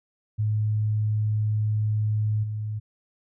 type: tone with level steps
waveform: sine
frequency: 107 Hz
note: A2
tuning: 48 cents flat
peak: -21 / -27 dBFS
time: 0.38-2.8 s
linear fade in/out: 20 ms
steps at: 2.43 s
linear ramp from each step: 10 ms
effects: none